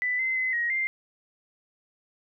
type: tone with pitch steps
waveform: sine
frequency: 1991 / 2061 / 2039 / 1889 / 2096 Hz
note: B6 / C7 / C7 / A#6 / C7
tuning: +14 / -27 / -45 / +22 / +2 cents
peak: -24 dBFS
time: 0.02-0.87 s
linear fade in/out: 0 ms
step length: 170 ms
effects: none